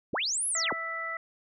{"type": "linear two-way sweep", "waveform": "sine", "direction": "up then down", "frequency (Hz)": [64.3, 11140, 64.3], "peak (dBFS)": -27, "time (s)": [0.13, 0.73], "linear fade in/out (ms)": 5, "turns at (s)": 0.47}
{"type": "harmonic tone", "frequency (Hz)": 659.3, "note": "E5", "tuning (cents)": 0, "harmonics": [1, 2, 3], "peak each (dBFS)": [-42, -36, -34], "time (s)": [0.55, 1.17], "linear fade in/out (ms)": 2}
{"effects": []}